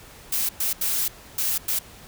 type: noise bursts at uneven times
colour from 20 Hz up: blue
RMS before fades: -24 dBFS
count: 5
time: 0.32-0.49 / 0.6-0.73 / 0.81-1.08 / 1.38-1.58 / 1.68-1.79 s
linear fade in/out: 5 ms
effects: pink hiss -46 dBFS RMS until 2.07 s